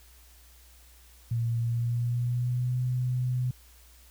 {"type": "tone with pitch glide", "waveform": "sine", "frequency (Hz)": [116.54, 125.63], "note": ["A#2", "B2"], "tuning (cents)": [0, 30], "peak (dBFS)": -25, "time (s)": [1.31, 3.51], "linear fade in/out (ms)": 5, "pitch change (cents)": 130, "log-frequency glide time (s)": [1.59, 2.79], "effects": ["added 60 Hz sine -54 dBFS peak until 4.1 s", "white hiss -58 dBFS RMS until 4.1 s"]}